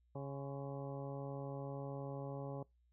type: harmonic tone with a mistuned harmonic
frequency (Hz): 138.59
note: C#3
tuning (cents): 0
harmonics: 1 / 2 / 3 / 4 / 5 / 6 / 7 / 8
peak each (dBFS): -44 / -50 / -50 / -48 / -57 / -54 / -59 / -61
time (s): 0.15-2.63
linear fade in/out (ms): 5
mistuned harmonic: 7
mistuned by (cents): +80
effects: noise-tail reverb RT60 0.2 s tail -23 dB re dry + added 60 Hz sine -70 dBFS peak until 2.92 s